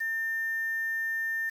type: tone with quantisation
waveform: sine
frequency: 1800 Hz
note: A6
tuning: 39 cents sharp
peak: -28 dBFS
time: 0-1.5 s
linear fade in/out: 10 ms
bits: 8
effects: none